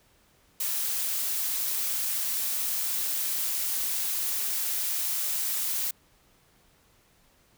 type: noise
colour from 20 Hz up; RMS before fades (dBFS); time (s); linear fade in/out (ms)
blue; -29; 0.6-5.91; 5
effects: pink hiss -63 dBFS RMS until 7.57 s

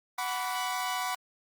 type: chord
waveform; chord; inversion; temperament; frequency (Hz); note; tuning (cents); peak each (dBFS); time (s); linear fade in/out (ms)
sawtooth; B minor; second; equal with one note detuned; 740 / 987.8 / 1147.2; F#5 / B5 / D6; 0 / 0 / -41; -30 / -30 / -33; 0.18-1.15; 5
effects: Opus 32 kbps

